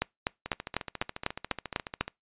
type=two click trains; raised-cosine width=0.3 ms; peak=-19 / -10 dBFS; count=24 / 9; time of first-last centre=0.46-2.08 / 0.02-2.01 s; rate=14.2 / 4.02 Hz; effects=noise-tail reverb RT60 0.2 s tail -25 dB re dry + resampled to 8000 Hz